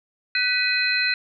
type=tone cluster; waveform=sine; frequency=1500 / 1965 / 2512 / 4102 Hz; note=F#6 / B6 / D#7 / C8; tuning=+23 / -9 / +16 / -35 cents; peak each=-25 / -26 / -24 / -24 dBFS; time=0.35-1.14 s; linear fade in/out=2 ms; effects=none